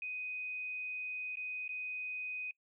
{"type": "tone with dropouts", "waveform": "sine", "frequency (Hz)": 2500, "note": "D#7", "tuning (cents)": 8, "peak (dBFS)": -38, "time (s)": [0.02, 2.51], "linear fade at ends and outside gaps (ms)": 2, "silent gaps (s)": [[1.356, 1.37], [1.679, 1.691]], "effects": ["noise-tail reverb RT60 0.1 s tail -22 dB re dry"]}